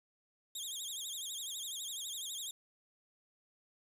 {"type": "tone with vibrato", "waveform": "20% pulse", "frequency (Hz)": 3500, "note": "A7", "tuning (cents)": -10, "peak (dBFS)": -34, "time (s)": [0.55, 2.51], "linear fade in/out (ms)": 5, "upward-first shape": "sine", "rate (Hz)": 12, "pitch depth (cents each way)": 160, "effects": ["10-bit"]}